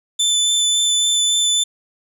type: tone with vibrato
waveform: 25% pulse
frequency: 3520 Hz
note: A7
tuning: in tune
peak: -10 dBFS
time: 0.19-1.64 s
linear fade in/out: 10 ms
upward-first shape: sine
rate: 3.6 Hz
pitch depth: 10 cents each way
effects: none